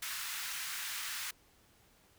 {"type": "high-pass noise", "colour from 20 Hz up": "pink", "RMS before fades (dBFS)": -40, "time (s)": [0.02, 1.31], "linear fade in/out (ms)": 5, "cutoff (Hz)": 1300, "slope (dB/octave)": 24, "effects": ["pink hiss -66 dBFS RMS until 2.18 s"]}